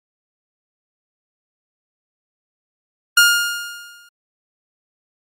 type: tone with exponential decay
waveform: sawtooth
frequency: 1415 Hz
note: F6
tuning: 22 cents sharp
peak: -3 dBFS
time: 3.17-4.09 s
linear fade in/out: 5 ms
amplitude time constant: 200 ms
effects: MP3 64 kbps